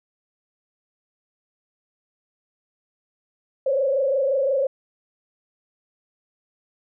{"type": "tone with frequency modulation", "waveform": "sine", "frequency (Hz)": 543, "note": "C#5", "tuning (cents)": -36, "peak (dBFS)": -18, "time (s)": [3.66, 4.67], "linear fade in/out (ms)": 5, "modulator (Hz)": 25.7, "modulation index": 1.2, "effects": []}